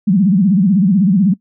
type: tone with vibrato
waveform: sine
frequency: 191.4 Hz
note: G3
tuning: 41 cents flat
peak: -8 dBFS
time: 0.07-1.34 s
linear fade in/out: 10 ms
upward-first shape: sine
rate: 16 Hz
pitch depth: 200 cents each way
effects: noise-tail reverb RT60 0.1 s tail -21 dB re dry